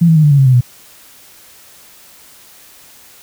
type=tone with pitch steps; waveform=sine; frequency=169.5 / 161.94 / 154.72 / 147.81 / 141.22 / 134.92 / 128.9 / 123.15 Hz; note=E3 / E3 / D#3 / D3 / C#3 / C#3 / C3 / B2; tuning=+49 / -30 / -9 / +11 / +33 / -46 / -26 / -5 cents; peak=-5 dBFS; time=0.01-0.61 s; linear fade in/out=10 ms; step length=75 ms; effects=white hiss -42 dBFS RMS until 3.22 s